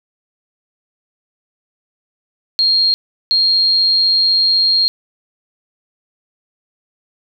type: tone bursts at uneven times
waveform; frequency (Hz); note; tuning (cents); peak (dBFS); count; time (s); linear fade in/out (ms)
sine; 4232; C8; +19; -10; 2; 2.59-2.94 / 3.31-4.88; 0
effects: none